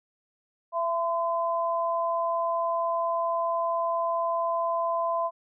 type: tone pair together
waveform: sine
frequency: 671.1 / 1021 Hz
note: E5 / C6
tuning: +31 / -43 cents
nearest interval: perfect fifth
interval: 726 cents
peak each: -27 dBFS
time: 0.72-5.31 s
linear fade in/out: 50 ms
effects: none